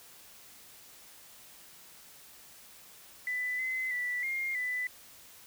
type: tone with pitch steps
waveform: triangle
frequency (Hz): 1994 / 2042 / 1969 / 2124 / 1994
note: B6 / C7 / B6 / C7 / B6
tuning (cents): +16 / -43 / -6 / +25 / +16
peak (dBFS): -27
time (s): 3.27-4.87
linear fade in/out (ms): 2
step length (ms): 320
effects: tanh soft clip ceiling -29 dBFS + white hiss -54 dBFS RMS until 5.46 s